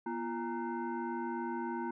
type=tone with frequency modulation; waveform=sine; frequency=343.5 Hz; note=F4; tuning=29 cents flat; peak=-34 dBFS; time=0.06-1.91 s; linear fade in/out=5 ms; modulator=584 Hz; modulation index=1.4; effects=none